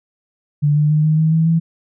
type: tone with pitch steps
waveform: sine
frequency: 146.83 / 149.66 / 152.54 / 155.47 / 158.46 / 161.51 / 164.62 Hz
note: D3 / D3 / D#3 / D#3 / D#3 / E3 / E3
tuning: 0 / +33 / -34 / -1 / +32 / -35 / -2 cents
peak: -11 dBFS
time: 0.62-1.6 s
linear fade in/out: 20 ms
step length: 140 ms
effects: none